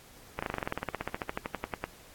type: slowing click train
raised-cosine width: 0.5 ms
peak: -16 dBFS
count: 24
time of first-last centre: 0.39-1.84 s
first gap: 35 ms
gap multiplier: 1.05
effects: pink hiss -54 dBFS RMS until 2.14 s + AAC 64 kbps